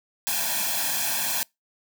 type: noise with comb filter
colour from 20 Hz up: white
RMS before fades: -26 dBFS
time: 0.27-1.43 s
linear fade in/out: 0 ms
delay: 1.2 ms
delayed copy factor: +1
effects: noise-tail reverb RT60 0.2 s tail -26 dB re dry + high-pass 200 Hz 12 dB/octave